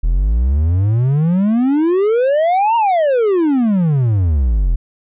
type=exponential two-way sweep; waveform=triangle; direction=up then down; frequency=38.89 to 948 to 38.89 Hz; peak=-9 dBFS; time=0.03-4.76 s; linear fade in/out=10 ms; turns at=2.76 s; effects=resampled to 8000 Hz